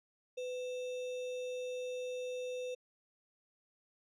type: tone with sample-and-hold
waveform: sine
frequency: 502 Hz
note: B4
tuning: 28 cents sharp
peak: -37 dBFS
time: 0.37-2.75 s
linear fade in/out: 10 ms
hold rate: 3150 Hz
effects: low-pass 6000 Hz 12 dB/octave